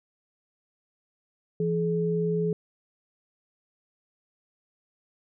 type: tone pair together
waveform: sine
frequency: 168.2 / 425 Hz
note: E3 / G#4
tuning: +35 / +40 cents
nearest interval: octave + major third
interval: 1605 cents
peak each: -26 dBFS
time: 1.6-2.53 s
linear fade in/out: 2 ms
effects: none